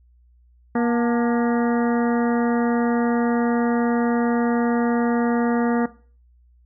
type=harmonic tone with a mistuned harmonic; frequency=237.3 Hz; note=A#3; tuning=31 cents sharp; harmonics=1 / 2 / 3 / 4 / 5 / 6 / 7 / 8; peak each=-19 / -25 / -29 / -31 / -33 / -35 / -36 / -37 dBFS; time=0.75-5.86 s; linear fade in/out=5 ms; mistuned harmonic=4; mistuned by=-100 cents; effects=noise-tail reverb RT60 0.4 s tail -17 dB re dry + added 60 Hz sine -52 dBFS peak until 6.65 s